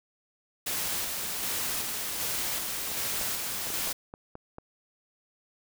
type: noise with tremolo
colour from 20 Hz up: white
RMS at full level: -31 dBFS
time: 0.66-3.93 s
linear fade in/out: 10 ms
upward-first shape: square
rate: 1.3 Hz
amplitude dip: 25%
type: clicks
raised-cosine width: 1 ms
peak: -27 dBFS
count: 8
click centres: 2.916 / 3.213 / 3.67 / 3.703 / 3.873 / 4.139 / 4.354 / 4.584 s
effects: none